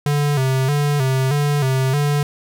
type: tone with vibrato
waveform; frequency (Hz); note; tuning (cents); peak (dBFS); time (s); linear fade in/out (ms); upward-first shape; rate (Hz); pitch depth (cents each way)
square; 138.59; C#3; 0; -16; 0.06-2.23; 2; square; 1.6; 86
effects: none